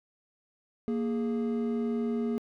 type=tone pair together; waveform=triangle; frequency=233.1 / 415.3 Hz; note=A#3 / G#4; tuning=0 / 0 cents; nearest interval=minor seventh; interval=1000 cents; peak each=-26 / -31 dBFS; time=0.88-2.38 s; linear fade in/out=0 ms; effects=tanh soft clip ceiling -18 dBFS